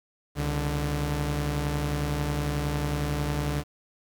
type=tone pair together; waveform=sawtooth; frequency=67.91 / 146.83 Hz; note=C#2 / D3; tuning=-35 / 0 cents; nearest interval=octave + minor second; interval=1335 cents; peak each=-26 / -24 dBFS; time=0.35-3.64 s; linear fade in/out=50 ms; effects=9-bit